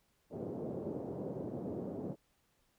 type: band-pass noise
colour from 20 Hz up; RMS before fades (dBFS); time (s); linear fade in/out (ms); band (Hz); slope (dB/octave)
white; -41; 0.3-2.16; 50; 110 to 510; 24
effects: pink hiss -75 dBFS RMS until 2.78 s